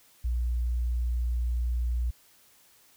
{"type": "tone", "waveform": "sine", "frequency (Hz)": 60, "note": "B1", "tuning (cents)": -49, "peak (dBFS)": -25, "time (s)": [0.24, 2.11], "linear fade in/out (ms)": 10, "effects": ["white hiss -60 dBFS RMS until 2.96 s"]}